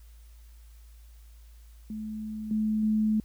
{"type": "tone with level steps", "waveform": "sine", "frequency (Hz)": 215.8, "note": "A3", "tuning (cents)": -33, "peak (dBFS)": [-33, -24, -22], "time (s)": [1.9, 3.2], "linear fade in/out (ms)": 2, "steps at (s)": [2.51, 2.83], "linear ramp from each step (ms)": 2, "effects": ["added 56 Hz sine -48 dBFS peak until 3.24 s", "white hiss -64 dBFS RMS until 3.24 s"]}